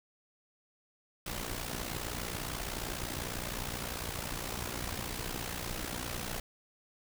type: noise with amplitude modulation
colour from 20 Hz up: pink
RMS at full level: -35 dBFS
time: 1.26-6.4 s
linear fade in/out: 5 ms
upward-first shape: sine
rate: 59.8 Hz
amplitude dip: 70%
effects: none